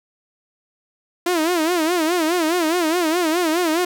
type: tone with vibrato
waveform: sawtooth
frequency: 334.8 Hz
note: E4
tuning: 27 cents sharp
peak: -13 dBFS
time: 1.26-3.85 s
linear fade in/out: 5 ms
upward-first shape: sine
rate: 4.8 Hz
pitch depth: 140 cents each way
effects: none